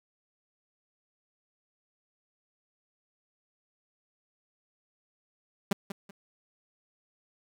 sawtooth tone with echo, 198.4 Hz, G3, 21 cents sharp, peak -19 dBFS, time 5.71-5.73 s, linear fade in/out 5 ms, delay 190 ms, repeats 2, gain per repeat -11 dB, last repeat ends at 6.11 s, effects 10-bit

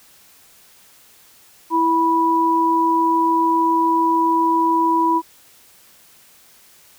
sine tone pair together, 329.6 / 981.7 Hz, E4 / B5, 0 / -11 cents, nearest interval octave + perfect fifth, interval 1889 cents, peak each -19 / -15 dBFS, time 1.7-5.22 s, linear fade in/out 50 ms, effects white hiss -50 dBFS RMS until 6.98 s

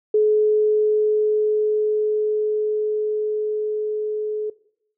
sine tone with level ramp, 426.3 Hz, G#4, 45 cents sharp, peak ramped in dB -13 to -22 dBFS, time 0.14-4.5 s, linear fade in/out 5 ms, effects noise-tail reverb RT60 0.7 s tail -20 dB re dry

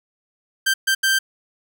sawtooth tone bursts at uneven times, 1568 Hz, G6, in tune, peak -12 dBFS, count 3, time 0.66-0.74 / 0.87-0.95 / 1.03-1.19 s, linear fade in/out 10 ms, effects none

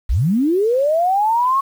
sine linear sweep, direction up, 38.89 to 1108.7 Hz, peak -13 dBFS, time 0.09-1.61 s, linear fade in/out 10 ms, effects 7-bit

